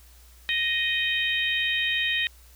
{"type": "harmonic tone", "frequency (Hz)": 622.3, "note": "D#5", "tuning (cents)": 0, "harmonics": [3, 4, 5, 6], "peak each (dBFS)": [-27, -28, -29, -30], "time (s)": [0.49, 2.27], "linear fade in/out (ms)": 0, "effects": ["added 60 Hz sine -50 dBFS peak until 2.55 s", "white hiss -56 dBFS RMS until 2.55 s"]}